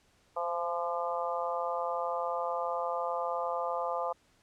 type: harmonic tone with a mistuned harmonic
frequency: 171.5 Hz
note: F3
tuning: 31 cents flat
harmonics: 3 / 4 / 5 / 6 / 7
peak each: -35 / -36 / -37 / -38 / -38 dBFS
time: 0.36-4.13 s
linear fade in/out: 10 ms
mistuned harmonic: 3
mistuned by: +16 cents
effects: pink hiss -67 dBFS RMS until 4.42 s + low-pass 9000 Hz 12 dB/octave